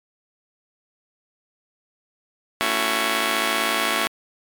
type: chord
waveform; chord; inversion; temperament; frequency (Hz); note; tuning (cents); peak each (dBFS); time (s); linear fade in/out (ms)
5% pulse; F# minor seventh; first; just; 222 / 277.5 / 333 / 370; A3 / C#4 / E4 / F#4; +16 / +2 / +18 / 0; -16; 2.61-4.07; 0
effects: MP3 96 kbps